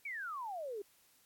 sine exponential sweep, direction down, 2349 to 388.3 Hz, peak -39 dBFS, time 0.05-0.82 s, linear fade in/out 5 ms, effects white hiss -68 dBFS RMS until 1.25 s + AAC 64 kbps

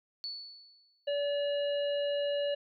sine tone with exponential decay, 4445 Hz, C#8, 4 cents sharp, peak -34 dBFS, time 0.24-1.07 s, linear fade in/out 0 ms, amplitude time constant 180 ms
harmonic tone, 574 Hz, D5, 40 cents flat, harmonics 1 / 3 / 5 / 7, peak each -29 / -46 / -40 / -48 dBFS, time 1.07-2.55 s, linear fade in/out 10 ms
effects none

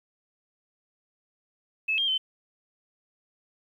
sine tone with pitch steps, 2600 / 3206 / 3069 Hz, E7 / G7 / G7, -24 / +38 / -37 cents, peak -23 dBFS, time 1.88-2.18 s, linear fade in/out 10 ms, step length 100 ms, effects 10-bit

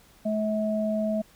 sine tone pair together, 214.9 / 644 Hz, A3 / E5, -41 / -41 cents, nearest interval octave + perfect fifth, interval 1900 cents, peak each -26 / -27 dBFS, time 0.25-1.22 s, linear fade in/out 10 ms, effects pink hiss -57 dBFS RMS until 1.35 s

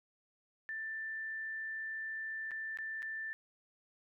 sine tone with dropouts, 1773 Hz, A6, 13 cents sharp, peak -38 dBFS, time 0.69-3.33 s, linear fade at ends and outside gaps 0 ms, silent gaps 2.509-2.516 / 2.773-2.787 / 3.022-3.028 s, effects none

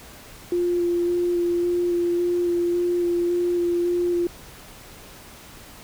sine tone with vibrato, 349.2 Hz, F4, in tune, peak -19 dBFS, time 0.52-4.27 s, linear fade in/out 2 ms, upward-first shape square, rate 1.8 Hz, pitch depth 10 cents each way, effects pink hiss -44 dBFS RMS until 5.83 s

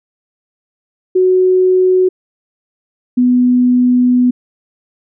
sine tone pair in turn, 370 / 248.2 Hz, F#4 / B3, 0 / +9 cents, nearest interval perfect fifth, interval 691 cents, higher first, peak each -7 dBFS, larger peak neither, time 1.15-2.09 / 3.17-4.31 s, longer second, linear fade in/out 10 ms, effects none

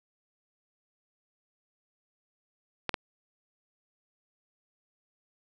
clicks, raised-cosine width 0.3 ms, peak -12 dBFS, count 2, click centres 2.893 / 2.942 s, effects none

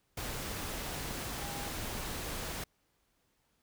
sine tone in noise, 809 Hz, G#5, 46 cents flat, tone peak -46 dBFS, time 1.4-1.69 s, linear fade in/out 5 ms, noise pink, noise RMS -39 dBFS, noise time 0.17-2.64 s, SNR -10 dB, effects pink hiss -75 dBFS RMS until 3.62 s

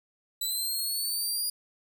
15% pulse linear sweep, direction up, 3951 to 4863 Hz, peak -22 dBFS, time 0.41-1.5 s, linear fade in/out 5 ms, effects none

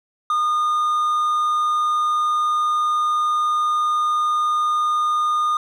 triangle tone, 1221 Hz, D#6, 33 cents flat, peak -15 dBFS, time 0.3-5.57 s, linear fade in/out 2 ms, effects none

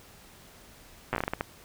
slowing click train, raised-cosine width 0.5 ms, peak -13 dBFS, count 10, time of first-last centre 1.13-1.409 s, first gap 8 ms, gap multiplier 1.32, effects pink hiss -53 dBFS RMS until 1.64 s

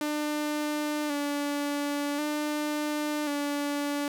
sawtooth tone with vibrato, 293.7 Hz, D4, in tune, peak -24 dBFS, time 0.01-4.08 s, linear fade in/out 2 ms, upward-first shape square, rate 0.46 Hz, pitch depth 32 cents each way, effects none

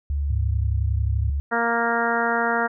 sine tone with vibrato, 70.8 Hz, C#2, 37 cents sharp, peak -21 dBFS, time 0.1-1.4 s, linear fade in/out 0 ms, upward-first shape sine, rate 3 Hz, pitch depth 11 cents each way
sine tone with pitch glide, 102 to 103.6 Hz, G#2 to G#2, -31 to -4 cents, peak -23 dBFS, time 0.3-1.3 s, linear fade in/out 5 ms, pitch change +27 cents, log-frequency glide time 1.01-1.11 s
harmonic tone, 233.1 Hz, A#3, in tune, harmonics 1 / 2 / 3 / 4 / 5 / 6 / 7 / 8, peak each -29 / -27 / -26 / -27 / -31 / -25 / -29 / -30 dBFS, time 1.51-2.68 s, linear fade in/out 20 ms
effects none

